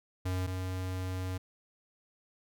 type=tone pair in turn; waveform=square; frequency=92.2 / 92.61 Hz; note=F#2 / F#2; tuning=-6 / +2 cents; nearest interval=unison; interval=8 cents; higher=second; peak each=-31 / -34 dBFS; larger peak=first; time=0.25-0.47 / 0.47-1.38 s; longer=second; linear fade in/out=10 ms; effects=none